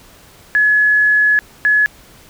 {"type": "tone pair in turn", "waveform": "sine", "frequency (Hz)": [1699, 1699], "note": ["G#6", "G#6"], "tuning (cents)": [39, 39], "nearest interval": "unison", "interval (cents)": 0, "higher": "neither", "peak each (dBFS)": -9, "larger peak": "neither", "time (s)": [[0.55, 1.39], [1.65, 1.86]], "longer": "first", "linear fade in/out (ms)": 0, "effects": ["pink hiss -44 dBFS RMS until 2.29 s"]}